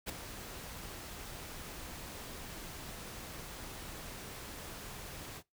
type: noise with ADSR envelope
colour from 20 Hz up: pink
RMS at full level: -35 dBFS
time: 0.06-5.43 s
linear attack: 35 ms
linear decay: 4 ms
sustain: -11 dB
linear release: 61 ms
effects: noise-tail reverb RT60 0.2 s tail -23 dB re dry